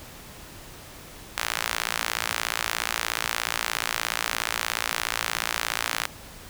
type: tone with high-pass filter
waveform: sawtooth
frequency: 56.9 Hz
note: A#1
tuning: 41 cents flat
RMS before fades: -29 dBFS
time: 1.37-6.06 s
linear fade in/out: 5 ms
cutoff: 1400 Hz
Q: 0.86
effects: pink hiss -44 dBFS RMS until 6.49 s